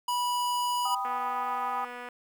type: tone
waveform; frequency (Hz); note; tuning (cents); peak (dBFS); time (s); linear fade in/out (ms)
square; 979; B5; -15; -27; 0.08-0.95; 5
type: chord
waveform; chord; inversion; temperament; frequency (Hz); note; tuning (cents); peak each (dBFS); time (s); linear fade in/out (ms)
sine; G augmented; none; equal; 784 / 987.8 / 1244.5; G5 / B5 / D#6; 0 / 0 / 0; -33; 0.85-1.85; 5
type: click train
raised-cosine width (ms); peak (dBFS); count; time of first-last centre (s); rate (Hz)
0.5; -26; 255; 1.05-2.087; 245
effects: high-pass 300 Hz 12 dB/octave + 9-bit